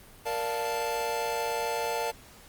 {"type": "chord", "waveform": "square", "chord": "Bb major seventh", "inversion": "none", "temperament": "equal", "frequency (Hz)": [466.2, 587.3, 698.5, 880], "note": ["Bb4", "D5", "F5", "A5"], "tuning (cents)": [0, 0, 0, 0], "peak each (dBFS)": [-34, -37, -37, -33], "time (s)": [0.25, 2.12], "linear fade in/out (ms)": 20, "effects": ["pink hiss -52 dBFS RMS until 2.48 s", "Opus 32 kbps"]}